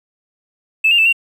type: tone with pitch steps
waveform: triangle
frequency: 2622 / 2797 / 2640 / 2756 Hz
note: E7 / F7 / E7 / F7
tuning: -10 / +2 / +2 / -24 cents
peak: -6 dBFS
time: 0.84-1.128 s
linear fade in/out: 10 ms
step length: 72 ms
effects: tanh soft clip ceiling -7 dBFS